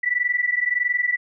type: tone pair together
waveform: sine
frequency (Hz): 1953.4 / 1975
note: B6 / B6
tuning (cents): -20 / 0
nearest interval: unison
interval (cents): 20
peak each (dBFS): -22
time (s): 0.03-1.17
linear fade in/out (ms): 10
effects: none